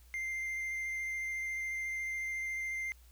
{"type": "tone with vibrato", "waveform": "triangle", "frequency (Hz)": 2093, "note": "C7", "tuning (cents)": 0, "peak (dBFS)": -33, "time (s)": [0.14, 2.92], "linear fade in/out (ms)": 0, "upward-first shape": "sine", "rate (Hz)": 14, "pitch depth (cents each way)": 9, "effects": ["added 60 Hz sine -56 dBFS peak until 3.11 s", "white hiss -66 dBFS RMS until 3.11 s"]}